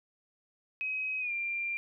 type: tone with pitch glide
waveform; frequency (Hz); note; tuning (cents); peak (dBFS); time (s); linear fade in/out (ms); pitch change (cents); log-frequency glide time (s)
sine; 2536 to 2380; D#7 to D7; +32 to +22; -31; 0.81-1.77; 0; -110; 1.2-1.32
effects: none